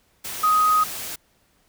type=tone in noise; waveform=sine; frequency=1253 Hz; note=D#6; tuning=12 cents sharp; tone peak=-15 dBFS; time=0.43-0.84 s; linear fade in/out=10 ms; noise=white; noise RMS=-32 dBFS; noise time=0.24-1.16 s; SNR=+14 dB; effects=pink hiss -63 dBFS RMS until 1.68 s